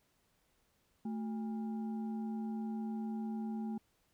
sine tone with frequency modulation, 220 Hz, A3, in tune, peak -36 dBFS, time 1.05-3.78 s, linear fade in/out 5 ms, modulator 591 Hz, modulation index 0.39, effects pink hiss -75 dBFS RMS until 4.13 s

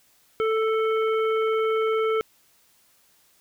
harmonic tone, 441.2 Hz, A4, 5 cents sharp, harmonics 1 / 3 / 5 / 7, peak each -21 / -28 / -35 / -41 dBFS, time 0.4-2.21 s, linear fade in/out 0 ms, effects white hiss -61 dBFS RMS until 3.4 s

